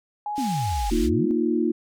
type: tone with vibrato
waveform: sine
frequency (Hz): 830.6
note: G#5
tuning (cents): 0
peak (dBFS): -26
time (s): 0.26-0.9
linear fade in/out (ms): 2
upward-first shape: sine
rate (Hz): 2.7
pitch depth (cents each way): 13
type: band-pass noise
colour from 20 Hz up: pink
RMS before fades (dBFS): -39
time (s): 0.35-1.1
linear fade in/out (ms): 50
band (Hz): 2700 to 9400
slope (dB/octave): 12
type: exponential two-way sweep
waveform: sine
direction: down then up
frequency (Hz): 290.1 to 35.33 to 290.1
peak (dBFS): -24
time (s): 0.38-1.31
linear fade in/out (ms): 0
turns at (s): 0.97
type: chord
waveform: sine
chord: Bb suspended fourth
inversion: none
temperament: equal with one note detuned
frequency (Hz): 233.1 / 311.1 / 352.5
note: Bb3 / Eb4 / F4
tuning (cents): 0 / 0 / +16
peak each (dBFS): -24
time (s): 0.91-1.72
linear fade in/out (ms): 10
effects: none